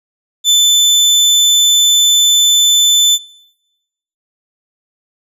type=tone; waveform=30% pulse; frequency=3520 Hz; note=A7; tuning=in tune; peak=-4 dBFS; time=0.44-3.19 s; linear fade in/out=50 ms; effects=noise-tail reverb RT60 1.0 s tail -24 dB re dry + resampled to 32000 Hz